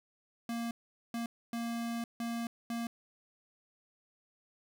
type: tone bursts at uneven times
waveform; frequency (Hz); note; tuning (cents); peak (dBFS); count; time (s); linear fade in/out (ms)
square; 233.1; A#3; 0; -35; 5; 0.49-0.71 / 1.14-1.26 / 1.53-2.04 / 2.2-2.47 / 2.7-2.87; 2
effects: none